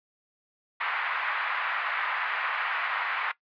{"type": "band-pass noise", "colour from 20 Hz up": "pink", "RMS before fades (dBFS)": -30, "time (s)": [0.8, 3.32], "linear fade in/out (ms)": 10, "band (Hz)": [1000, 2300], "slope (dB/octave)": 24, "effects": ["noise-tail reverb RT60 0.1 s tail -18 dB re dry", "resampled to 11025 Hz"]}